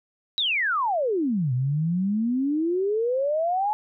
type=exponential two-way sweep; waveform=sine; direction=down then up; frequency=3951 to 121.9 to 862 Hz; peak=-21 dBFS; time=0.38-3.73 s; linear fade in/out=0 ms; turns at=1.53 s; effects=none